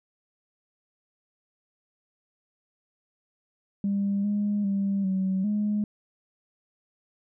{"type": "tone with pitch steps", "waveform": "sine", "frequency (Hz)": [199.7, 206, 197.6, 189.7, 208.9], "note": ["G3", "G#3", "G3", "F#3", "G#3"], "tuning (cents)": [32, -14, 14, 43, 10], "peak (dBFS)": -22, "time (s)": [3.84, 5.84], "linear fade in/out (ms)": 2, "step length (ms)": 400, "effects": ["tanh soft clip ceiling -19 dBFS"]}